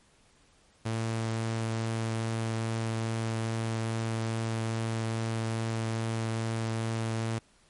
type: tone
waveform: sawtooth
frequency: 112.8 Hz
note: A2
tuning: 44 cents sharp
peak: -25 dBFS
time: 0.85-7.39 s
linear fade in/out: 10 ms
effects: pink hiss -63 dBFS RMS until 7.69 s + MP3 48 kbps